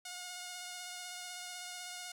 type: tone with vibrato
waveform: 5% pulse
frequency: 720 Hz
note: F#5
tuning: 47 cents flat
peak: -31 dBFS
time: 0.05-2.12 s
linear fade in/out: 5 ms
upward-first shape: triangle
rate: 16 Hz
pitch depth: 22 cents each way
effects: none